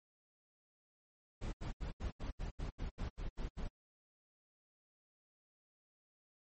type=noise bursts; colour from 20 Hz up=brown; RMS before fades=-40 dBFS; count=12; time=1.41-3.686 s; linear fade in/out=20 ms; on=120 ms; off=76 ms; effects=MP3 32 kbps